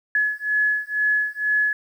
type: beating tone pair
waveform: sine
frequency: 1700 / 1702.1 Hz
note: G#6 / G#6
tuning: +40 / +42 cents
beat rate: 2.1 Hz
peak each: -22 dBFS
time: 0.15-1.73 s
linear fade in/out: 2 ms
effects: 9-bit